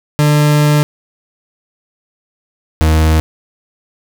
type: tone pair in turn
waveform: 40% pulse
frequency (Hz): 148.7 / 78.95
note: D3 / D#2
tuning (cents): +22 / +26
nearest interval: major seventh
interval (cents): 1096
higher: first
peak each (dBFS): -7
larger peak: neither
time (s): 0.19-0.83 / 2.81-3.2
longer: first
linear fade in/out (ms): 0
effects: none